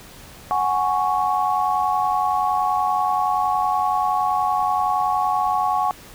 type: chord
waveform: sine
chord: F# suspended second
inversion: none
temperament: equal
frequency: 740 / 830.6 / 1108.7 Hz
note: F#5 / G#5 / C#6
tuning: 0 / 0 / 0 cents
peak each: -22 dBFS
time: 0.51-5.91 s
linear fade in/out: 0 ms
effects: pink hiss -43 dBFS RMS until 6.14 s